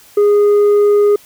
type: tone with tanh clipping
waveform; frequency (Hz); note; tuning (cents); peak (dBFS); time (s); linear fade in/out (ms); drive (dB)
sine; 412; G#4; -14; -8; 0.17-1.16; 5; 3
effects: white hiss -44 dBFS RMS until 1.25 s